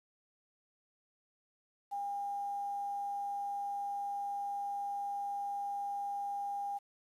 sine tone with quantisation, 806 Hz, G5, 48 cents sharp, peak -35 dBFS, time 1.91-6.79 s, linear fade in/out 20 ms, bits 10, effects resampled to 32000 Hz

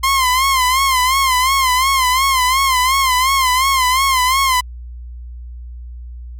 sawtooth tone with vibrato, 1046.5 Hz, C6, in tune, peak -8 dBFS, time 0.03-4.61 s, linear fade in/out 10 ms, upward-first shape sine, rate 2.8 Hz, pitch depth 84 cents each way, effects added 60 Hz sine -28 dBFS peak until 6.39 s + MP3 64 kbps

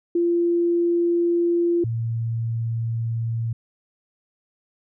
sine tone pair in turn, 343.8 / 114.73 Hz, F4 / A#2, -27 / -27 cents, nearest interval octave + perfect fifth, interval 1900 cents, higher first, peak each -17 / -22 dBFS, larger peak first, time 0.15-1.84 / 1.84-3.53 s, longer neither, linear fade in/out 5 ms, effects none

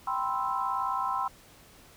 sine chord, C major seventh, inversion second, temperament equal, 784 / 987.8 / 1046.5 / 1318.5 Hz, G5 / B5 / C6 / E6, 0 / 0 / 0 / 0 cents, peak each -34 / -33 / -31 / -34 dBFS, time 0.07-1.28 s, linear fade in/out 5 ms, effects pink hiss -55 dBFS RMS until 1.96 s

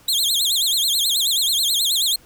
sawtooth tone with vibrato, 3681 Hz, A#7, 23 cents flat, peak -14 dBFS, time 0.08-2.16 s, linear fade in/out 5 ms, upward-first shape sine, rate 9.3 Hz, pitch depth 250 cents each way, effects pink hiss -51 dBFS RMS until 2.25 s

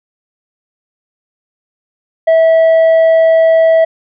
sine tone with tanh clipping, 651 Hz, E5, 22 cents flat, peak -6 dBFS, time 2.27-3.85 s, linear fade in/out 10 ms, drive 4 dB, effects none

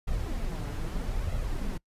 brown noise with flanger, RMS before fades -31 dBFS, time 0.07-1.78 s, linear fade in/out 10 ms, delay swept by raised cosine 1.5 to 7 ms, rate 0.79 Hz, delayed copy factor +0.5, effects noise-tail reverb RT60 0.1 s tail -23 dB re dry + resampled to 32000 Hz

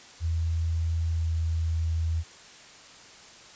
sine tone with pitch glide, 82.41 to 81.7 Hz, E2 to E2, 0 to -15 cents, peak -24 dBFS, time 0.2-2.24 s, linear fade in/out 50 ms, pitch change -15 cents, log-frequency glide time 1.09-1.32 s, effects white hiss -49 dBFS RMS until 3.55 s + resampled to 16000 Hz

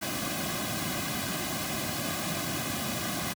pink noise with comb filter, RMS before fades -32 dBFS, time 0.01-3.34 s, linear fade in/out 20 ms, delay 2.2 ms, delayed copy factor -0.8, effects high-pass 100 Hz 12 dB/octave

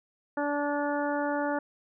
harmonic tone, 289.9 Hz, D4, 22 cents flat, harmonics 1 / 2 / 3 / 4 / 5 / 6, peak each -31 / -31 / -33 / -40 / -36 / -41 dBFS, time 0.37-1.59 s, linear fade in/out 5 ms, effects none

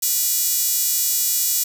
5% pulse tone with high-pass filter, 485.5 Hz, B4, 30 cents flat, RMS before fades -20 dBFS, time 0.02-1.64 s, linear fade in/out 10 ms, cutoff 9200 Hz, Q 2.4, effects 7-bit

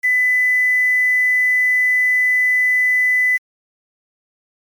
sine tone with quantisation, 2000 Hz, B6, 21 cents sharp, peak -12 dBFS, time 0.03-3.38 s, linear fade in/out 20 ms, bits 6, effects MP3 96 kbps

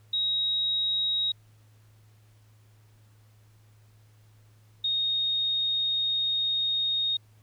sine tone pair in turn, 3799 / 3717 Hz, A#7 / A#7, +32 / -6 cents, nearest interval unison, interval 38 cents, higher first, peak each -24 dBFS, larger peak neither, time 0.13-1.32 / 4.84-7.17 s, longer second, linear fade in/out 5 ms, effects added 107 Hz sine -55 dBFS peak until 7.42 s + pink hiss -66 dBFS RMS until 7.42 s

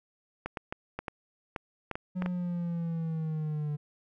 clicks, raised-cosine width 0.5 ms, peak -19 dBFS, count 10, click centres 0.46 / 0.572 / 0.725 / 0.99 / 1.082 / 1.562 / 1.913 / 1.955 / 2.222 / 2.261 s
triangle linear sweep, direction down, 183.2 to 146.83 Hz, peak -28 dBFS, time 2.15-3.77 s, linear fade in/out 20 ms
effects none

